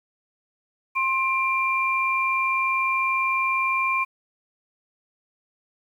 sine tone pair together, 1057.1 / 2373 Hz, C6 / D7, +17 / +17 cents, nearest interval octave + major second, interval 1400 cents, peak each -23 dBFS, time 0.95-4.05 s, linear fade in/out 20 ms, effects 9-bit

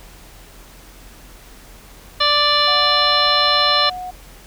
harmonic tone, 587 Hz, D5, 1 cent flat, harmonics 1 / 2 / 3 / 4 / 5 / 6 / 7 / 9, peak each -23 / -18 / -24 / -28 / -22 / -21 / -18 / -28 dBFS, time 2.2-3.9 s, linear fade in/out 10 ms
sine tone, 730 Hz, F#5, 24 cents flat, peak -26 dBFS, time 2.67-4.11 s, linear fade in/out 10 ms
effects added 43 Hz sine -43 dBFS peak until 4.46 s + pink hiss -44 dBFS RMS until 4.46 s

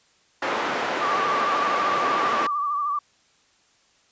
white band-pass noise, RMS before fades -26 dBFS, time 0.42-2.47 s, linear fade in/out 5 ms, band 310 to 1400 Hz, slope 12 dB/octave
sine tone with vibrato, 1165 Hz, D6, 14 cents flat, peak -22 dBFS, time 1.01-2.99 s, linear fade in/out 5 ms, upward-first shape sine, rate 13 Hz, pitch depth 57 cents each way
effects white hiss -61 dBFS RMS until 4.11 s + resampled to 16000 Hz

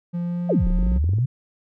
triangle tone with pitch glide, 173.5 to 179.51 Hz, F3 to F3, -11 to +48 cents, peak -21 dBFS, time 0.13-0.99 s, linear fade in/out 20 ms, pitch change +59 cents, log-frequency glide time 0.24-0.87 s
sine exponential two-way sweep, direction down then up, 740 to 32.49 to 136.2 Hz, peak -17 dBFS, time 0.49-1.26 s, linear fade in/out 10 ms, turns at 0.68 s
clicks, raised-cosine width 3 ms, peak -22 dBFS, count 11, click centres 0.669 / 0.704 / 0.789 / 0.829 / 0.866 / 0.918 / 0.963 / 1.042 / 1.092 / 1.135 / 1.185 s
effects none

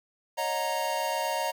square chord, D# minor seventh, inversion third, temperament equal with one note detuned, 554.4 / 622.3 / 723.5 / 932.3 Hz, C#5 / D#5 / F#5 / A#5, 0 / 0 / -39 / 0 cents, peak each -36 / -34 / -36 / -31 dBFS, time 0.37-1.52 s, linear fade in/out 20 ms, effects 10-bit

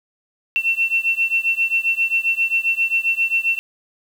sine beating tone pair, 2700 / 2707.5 Hz, E7 / E7, +41 / +46 cents, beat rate 7.5 Hz, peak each -19 / -20 dBFS, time 0.56-3.59 s, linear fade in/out 0 ms, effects 7-bit

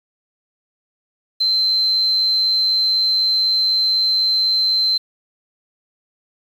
sine tone, 4098 Hz, C8, 37 cents flat, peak -14 dBFS, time 1.4-4.98 s, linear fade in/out 10 ms, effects 7-bit

